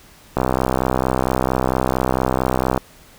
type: click train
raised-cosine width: 1 ms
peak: -3 dBFS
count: 156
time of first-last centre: 0.37-2.777 s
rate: 64.4 Hz
effects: pink hiss -47 dBFS RMS until 3.18 s